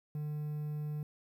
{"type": "tone", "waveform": "triangle", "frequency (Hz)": 150, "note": "D3", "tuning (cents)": 37, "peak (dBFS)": -33, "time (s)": [0.15, 1.03], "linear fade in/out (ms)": 2, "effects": ["11-bit"]}